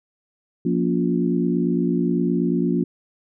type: harmonic tone with a mistuned harmonic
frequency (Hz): 58.8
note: A#1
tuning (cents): +16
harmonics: 3 / 4 / 5 / 6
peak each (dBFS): -22 / -23 / -24 / -25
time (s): 0.65-2.84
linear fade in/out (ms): 5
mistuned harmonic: 5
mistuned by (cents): -58
effects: none